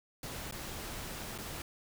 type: noise with dropouts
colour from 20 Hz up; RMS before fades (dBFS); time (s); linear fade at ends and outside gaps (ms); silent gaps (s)
pink; -42; 0.23-1.62; 2; 0.512-0.523 / 1.379-1.385
effects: none